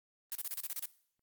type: noise bursts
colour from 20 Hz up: blue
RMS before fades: -38 dBFS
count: 9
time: 0.32-0.856 s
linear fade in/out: 0 ms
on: 32 ms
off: 31 ms
effects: noise-tail reverb RT60 0.6 s tail -19 dB re dry + Opus 32 kbps